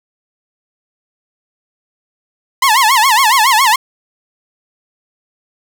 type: tone with vibrato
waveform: sawtooth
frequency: 968 Hz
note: B5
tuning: 35 cents flat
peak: -4 dBFS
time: 2.62-3.76 s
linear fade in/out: 5 ms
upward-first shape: sine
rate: 7.2 Hz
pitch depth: 230 cents each way
effects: none